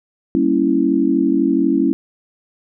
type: chord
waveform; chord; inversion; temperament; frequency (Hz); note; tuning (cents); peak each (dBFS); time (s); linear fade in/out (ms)
sine; G diminished seventh; none; equal; 196 / 233.1 / 277.2 / 329.6; G3 / Bb3 / Db4 / Fb4; 0 / 0 / 0 / 0; -22 / -21 / -16 / -17; 0.35-1.93; 0
effects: none